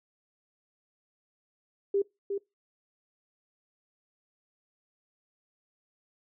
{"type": "tone with echo", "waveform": "sine", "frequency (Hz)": 398.5, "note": "G4", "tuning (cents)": 28, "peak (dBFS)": -23, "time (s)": [1.94, 2.02], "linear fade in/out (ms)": 5, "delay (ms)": 360, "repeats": 1, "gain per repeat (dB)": -6, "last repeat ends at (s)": 2.38, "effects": ["noise-tail reverb RT60 0.2 s tail -22 dB re dry"]}